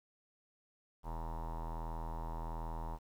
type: tone with low-pass filter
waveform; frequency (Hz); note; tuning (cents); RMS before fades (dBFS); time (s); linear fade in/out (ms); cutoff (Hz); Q
square; 40.67; E1; -23; -41; 1.03-2.99; 50; 930; 8.2
effects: 11-bit